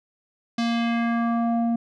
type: tone with low-pass filter sweep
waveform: square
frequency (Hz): 233.1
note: A#3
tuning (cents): 0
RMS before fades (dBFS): -23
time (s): 0.58-1.76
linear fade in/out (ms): 5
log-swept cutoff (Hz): 4900 to 490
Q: 1.8
effects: none